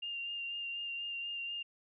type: tone with vibrato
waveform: sine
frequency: 2794 Hz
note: F7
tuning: in tune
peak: -37 dBFS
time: 0.02-1.63 s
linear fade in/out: 10 ms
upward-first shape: sine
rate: 4.1 Hz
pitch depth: 19 cents each way
effects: none